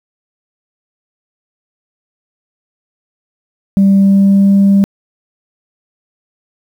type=tone with pitch glide; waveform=sine; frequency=196 to 197.71 Hz; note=G3 to G3; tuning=0 to +15 cents; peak=-3 dBFS; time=3.77-4.84 s; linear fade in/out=0 ms; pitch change=+15 cents; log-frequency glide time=4.01-4.54 s; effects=tanh soft clip ceiling -3 dBFS + 7-bit